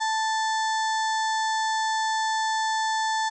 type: harmonic tone with a mistuned harmonic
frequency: 880 Hz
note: A5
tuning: in tune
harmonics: 1 / 2 / 4 / 5 / 6 / 7 / 8 / 9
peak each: -24 / -30 / -36 / -38 / -40 / -41 / -42 / -43 dBFS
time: 0-3.3 s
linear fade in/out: 20 ms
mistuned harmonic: 7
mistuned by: +18 cents
effects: none